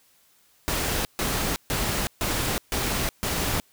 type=noise bursts; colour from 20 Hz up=pink; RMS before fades=-26 dBFS; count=6; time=0.68-3.6 s; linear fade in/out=0 ms; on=370 ms; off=140 ms; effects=white hiss -61 dBFS RMS until 3.72 s